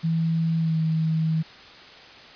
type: tone with pitch glide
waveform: sine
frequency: 163.6 to 159.86 Hz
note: E3 to D#3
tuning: -13 to +47 cents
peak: -20 dBFS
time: 0.03-1.43 s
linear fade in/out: 20 ms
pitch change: -40 cents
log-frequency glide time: 0.58-0.78 s
effects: white hiss -45 dBFS RMS until 2.35 s + resampled to 11025 Hz